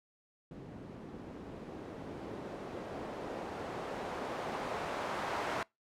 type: noise with low-pass filter sweep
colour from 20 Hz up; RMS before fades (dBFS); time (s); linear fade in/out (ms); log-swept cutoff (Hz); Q
blue; -41; 0.51-5.63; 2; 230 to 940; 0.97
effects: noise-tail reverb RT60 0.2 s tail -25 dB re dry